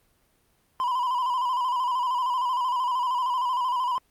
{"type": "tone with vibrato", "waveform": "triangle", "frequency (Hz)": 1000, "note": "B5", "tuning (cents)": 21, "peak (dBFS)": -21, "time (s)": [0.8, 3.98], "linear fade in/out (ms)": 0, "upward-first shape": "square", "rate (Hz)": 13, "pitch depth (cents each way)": 56, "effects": ["pink hiss -66 dBFS RMS until 4.1 s", "Opus 32 kbps"]}